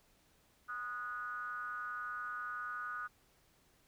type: ring-modulated tone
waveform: triangle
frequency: 115.2 Hz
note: A#2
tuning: 20 cents flat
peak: -34 dBFS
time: 0.68-3.08 s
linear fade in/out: 20 ms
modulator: 1350 Hz
effects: pink hiss -70 dBFS RMS until 3.87 s